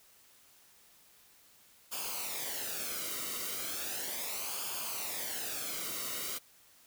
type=noise with flanger; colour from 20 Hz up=white; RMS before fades=-38 dBFS; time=1.91-6.39 s; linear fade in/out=20 ms; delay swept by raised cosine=0.51 to 1.2 ms; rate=0.36 Hz; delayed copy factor=-0.65; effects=white hiss -62 dBFS RMS until 6.86 s